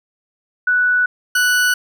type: tone pair in turn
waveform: sine / 40% pulse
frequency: 1480 / 1480 Hz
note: F#6 / F#6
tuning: 0 / 0 cents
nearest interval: unison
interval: 0 cents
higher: neither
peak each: -12 dBFS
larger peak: neither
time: 0.67-1.06 / 1.35-1.74 s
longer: neither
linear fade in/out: 5 ms
effects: none